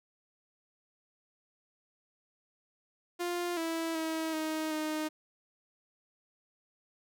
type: tone with pitch steps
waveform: sawtooth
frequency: 350.4 / 328.1 / 321 / 313.7 / 309.2 Hz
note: F4 / E4 / E4 / D#4 / D#4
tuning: +6 / -8 / -46 / +14 / -11 cents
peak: -28 dBFS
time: 3.19-5.09 s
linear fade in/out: 20 ms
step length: 380 ms
effects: none